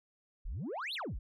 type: exponential two-way sweep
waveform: sine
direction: up then down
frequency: 30.29 to 4458 to 30.29 Hz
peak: -34 dBFS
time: 0.45-1.19 s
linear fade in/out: 10 ms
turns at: 0.94 s
effects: tanh soft clip ceiling -35 dBFS